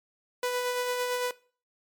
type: tone with tremolo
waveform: sawtooth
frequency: 494.8 Hz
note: B4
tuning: 3 cents sharp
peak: -22 dBFS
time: 0.43-1.31 s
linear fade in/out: 2 ms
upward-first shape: sine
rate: 8.9 Hz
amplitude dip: 30%
effects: noise-tail reverb RT60 0.4 s tail -20 dB re dry + MP3 96 kbps